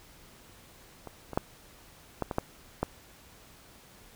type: clicks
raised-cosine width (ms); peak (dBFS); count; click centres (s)
1; -27 / -24 / -11 / -15 / -18 / -12 / -13; 7; 1.073 / 1.333 / 1.375 / 2.223 / 2.312 / 2.384 / 2.83
effects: pink hiss -55 dBFS RMS until 4.15 s